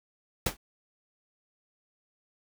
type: noise with exponential decay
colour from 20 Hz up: pink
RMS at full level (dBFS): -22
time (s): 0.46-0.57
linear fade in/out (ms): 5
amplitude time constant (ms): 23
effects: none